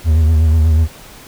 triangle tone with vibrato, 79.3 Hz, D#2, 33 cents sharp, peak -6 dBFS, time 0.04-0.88 s, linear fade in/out 50 ms, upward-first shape sine, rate 8.2 Hz, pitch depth 59 cents each way, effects pink hiss -38 dBFS RMS until 1.27 s

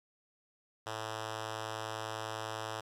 5% pulse tone with notch filter, 110 Hz, A2, in tune, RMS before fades -40 dBFS, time 0.86-2.81 s, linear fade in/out 10 ms, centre 230 Hz, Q 0.69, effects low-pass 9000 Hz 12 dB/octave + 11-bit

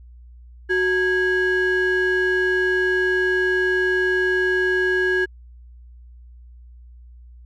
triangle ring-modulated tone, 640 Hz, D#5, 49 cents sharp, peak -12 dBFS, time 0.69-5.26 s, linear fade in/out 20 ms, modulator 1010 Hz, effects added 60 Hz sine -41 dBFS peak until 7.45 s

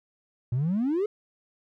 triangle exponential sweep, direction up, 114.9 to 436.4 Hz, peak -20 dBFS, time 0.52-1.06 s, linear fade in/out 5 ms, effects tanh soft clip ceiling -19 dBFS

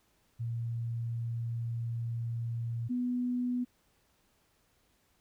sine tone pair in turn, 116.54 / 246.9 Hz, A#2 / B3, 0 / 0 cents, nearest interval octave + minor second, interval 1300 cents, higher second, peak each -32 / -29 dBFS, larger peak second, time 0.39-2.89 / 2.89-3.65 s, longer first, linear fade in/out 20 ms, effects pink hiss -71 dBFS RMS until 5.2 s

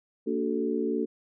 sine tone cluster, 229.8 / 289.5 / 374 / 437.7 Hz, A#3 / D4 / F#4 / A4, -25 / -25 / +19 / -9 cents, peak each -31 dBFS, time 0.26-1.06 s, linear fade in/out 20 ms, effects none

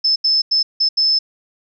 sine tone bursts at uneven times, 5250 Hz, E8, 8 cents flat, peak -12 dBFS, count 5, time 0.04-0.16 / 0.24-0.42 / 0.51-0.63 / 0.8-0.89 / 0.97-1.19 s, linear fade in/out 10 ms, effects none

